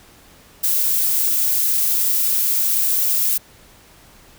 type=noise; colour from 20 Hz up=violet; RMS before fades=-18 dBFS; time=0.63-3.38 s; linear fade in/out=10 ms; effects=pink hiss -48 dBFS RMS until 4.38 s